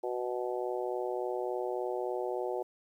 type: harmonic tone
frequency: 123.47 Hz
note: B2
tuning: in tune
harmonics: 3 / 4 / 5 / 6 / 7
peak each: -35 / -37 / -39 / -41 / -42 dBFS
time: 0.03-2.63 s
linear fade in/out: 10 ms
effects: 11-bit